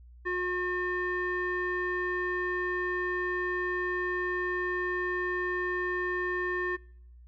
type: tone with low-pass filter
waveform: square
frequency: 360 Hz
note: F#4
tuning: 47 cents flat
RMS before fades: -31 dBFS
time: 0.25-6.77 s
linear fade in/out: 20 ms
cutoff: 1700 Hz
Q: 6.7
effects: noise-tail reverb RT60 0.7 s tail -26 dB re dry + added 60 Hz sine -49 dBFS peak until 7.27 s